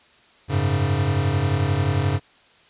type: chord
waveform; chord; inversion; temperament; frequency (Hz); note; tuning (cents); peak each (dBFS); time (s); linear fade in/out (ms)
square; F# suspended second; none; equal; 92.5 / 103.83 / 138.59; F#2 / G#2 / C#3; 0 / 0 / 0; -24; 0.48-2.2; 50
effects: white hiss -54 dBFS RMS until 2.69 s + resampled to 8000 Hz